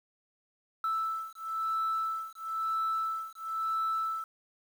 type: beating tone pair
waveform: sine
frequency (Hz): 1318 / 1319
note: E6 / E6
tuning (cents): -1 / +1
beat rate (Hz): 1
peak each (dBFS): -32 / -32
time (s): 0.84-4.24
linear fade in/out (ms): 2
effects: tanh soft clip ceiling -25 dBFS + 9-bit